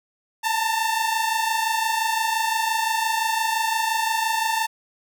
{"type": "tone pair together", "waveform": "sawtooth", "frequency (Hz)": [882, 907.8], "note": ["A5", "A#5"], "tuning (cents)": [4, -46], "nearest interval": "unison", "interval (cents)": 50, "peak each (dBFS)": -20, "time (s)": [0.43, 4.67], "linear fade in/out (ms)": 20, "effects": []}